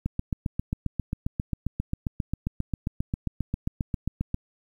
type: click train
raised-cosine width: 5 ms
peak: -14 dBFS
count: 33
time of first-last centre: 0.06-4.344 s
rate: 7.47 Hz
effects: 9-bit